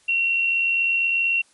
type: tone with amplitude modulation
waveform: sine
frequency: 2734 Hz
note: F7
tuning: 37 cents flat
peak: -16 dBFS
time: 0.08-1.42 s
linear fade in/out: 10 ms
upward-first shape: sine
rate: 80.1 Hz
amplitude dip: 40%
effects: white hiss -58 dBFS RMS until 1.53 s + MP3 48 kbps